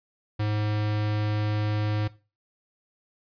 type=tone; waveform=square; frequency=105.7 Hz; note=G#2; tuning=31 cents sharp; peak=-25 dBFS; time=0.39-2.08 s; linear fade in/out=10 ms; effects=noise-tail reverb RT60 0.3 s tail -17 dB re dry + resampled to 11025 Hz

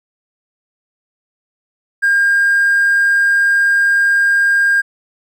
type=tone with hard clipping; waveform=triangle; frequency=1609 Hz; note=G6; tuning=45 cents sharp; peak=-10 dBFS; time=2.02-4.82 s; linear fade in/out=20 ms; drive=4 dB; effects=none

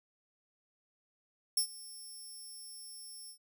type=tone with ADSR envelope; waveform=15% pulse; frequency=5400 Hz; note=E8; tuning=41 cents sharp; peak=-20 dBFS; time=1.57-3.38 s; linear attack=4 ms; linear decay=90 ms; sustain=-21 dB; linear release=87 ms; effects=none

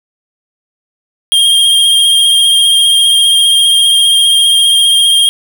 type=tone with vibrato; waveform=square; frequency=3218 Hz; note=G7; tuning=45 cents sharp; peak=-6 dBFS; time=1.32-5.29 s; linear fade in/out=0 ms; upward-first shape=sine; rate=15 Hz; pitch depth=24 cents each way; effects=none

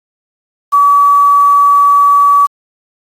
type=tone with quantisation; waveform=sine; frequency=1142 Hz; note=D6; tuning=49 cents flat; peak=-4 dBFS; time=0.72-2.47 s; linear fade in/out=20 ms; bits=5; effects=AAC 48 kbps

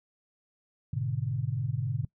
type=chord; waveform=sine; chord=G# diminished; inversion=none; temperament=equal; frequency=103.83 / 123.47 / 146.83 Hz; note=G#2 / B2 / D3; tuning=0 / 0 / 0 cents; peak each=-34 / -31 / -33 dBFS; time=0.93-2.05 s; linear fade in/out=5 ms; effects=noise-tail reverb RT60 0.1 s tail -22 dB re dry

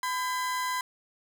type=tone pair together; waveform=35% pulse; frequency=1007.9 / 1600 Hz; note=B5 / G6; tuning=+35 / +35 cents; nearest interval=minor sixth; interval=800 cents; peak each=-27 / -36 dBFS; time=0.03-0.81 s; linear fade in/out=2 ms; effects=none

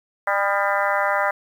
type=harmonic tone with a mistuned harmonic; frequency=199.6 Hz; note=G3; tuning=32 cents sharp; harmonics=3 / 4 / 5 / 6 / 7 / 8 / 9 / 10; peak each=-24 / -25 / -26 / -27 / -27 / -28 / -29 / -29 dBFS; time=0.27-1.31 s; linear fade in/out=5 ms; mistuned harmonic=6; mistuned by=+39 cents; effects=8-bit

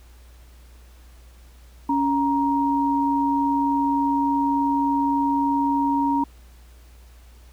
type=tone pair together; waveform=sine; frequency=279.2 / 939 Hz; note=C#4 / A#5; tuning=+13 / +12 cents; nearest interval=octave + major sixth; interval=2099 cents; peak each=-21 dBFS; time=1.89-6.24 s; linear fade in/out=5 ms; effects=added 60 Hz sine -45 dBFS peak until 7.52 s + pink hiss -56 dBFS RMS until 7.52 s

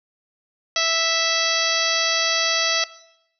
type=harmonic tone; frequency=658 Hz; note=E5; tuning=3 cents flat; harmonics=1 / 2 / 3 / 4 / 5 / 6 / 7 / 8 / 9; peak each=-27 / -27 / -27 / -27 / -27 / -27 / -27 / -27 / -27 dBFS; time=0.76-2.84 s; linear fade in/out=2 ms; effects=noise-tail reverb RT60 0.8 s tail -18 dB re dry

